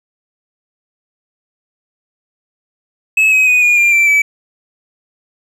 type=tone with pitch steps; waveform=triangle; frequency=2586 / 2536 / 2486 / 2438 / 2391 / 2344 / 2299 Hz; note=E7 / D#7 / D#7 / D#7 / D7 / D7 / D7; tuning=-34 / +32 / -2 / -36 / +30 / -4 / -37 cents; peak=-6 dBFS; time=3.17-4.22 s; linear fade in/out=5 ms; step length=150 ms; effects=none